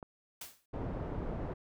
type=click; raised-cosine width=1 ms; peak=-30 dBFS; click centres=0.028 s
type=noise with exponential decay; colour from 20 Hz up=white; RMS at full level=-41 dBFS; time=0.41-0.66 s; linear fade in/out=5 ms; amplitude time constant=53 ms
type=low-pass noise; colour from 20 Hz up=pink; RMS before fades=-38 dBFS; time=0.73-1.54 s; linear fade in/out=10 ms; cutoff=750 Hz; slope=12 dB/octave
effects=none